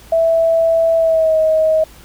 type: tone with pitch glide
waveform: sine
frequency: 658 to 632.3 Hz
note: E5 to D#5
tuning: -3 to +28 cents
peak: -10 dBFS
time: 0.12-1.84 s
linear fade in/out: 5 ms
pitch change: -69 cents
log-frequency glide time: 0.97-1.37 s
effects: added 56 Hz sine -42 dBFS peak until 2.04 s + pink hiss -43 dBFS RMS until 2.04 s